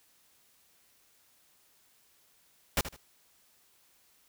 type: noise with echo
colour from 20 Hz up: pink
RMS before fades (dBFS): -27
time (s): 2.77-2.81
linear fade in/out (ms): 2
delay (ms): 77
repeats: 2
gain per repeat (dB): -12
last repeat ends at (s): 2.964
effects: white hiss -66 dBFS RMS until 4.28 s